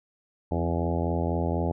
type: harmonic tone with a mistuned harmonic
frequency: 84.1 Hz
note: E2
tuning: 35 cents sharp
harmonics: 1 / 2 / 3 / 4 / 5 / 6 / 7 / 8 / 9 / 10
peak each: -28 / -31 / -33 / -34 / -35 / -36 / -36 / -37 / -38 / -38 dBFS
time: 0.51-1.72 s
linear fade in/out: 5 ms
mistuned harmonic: 3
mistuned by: +28 cents
effects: none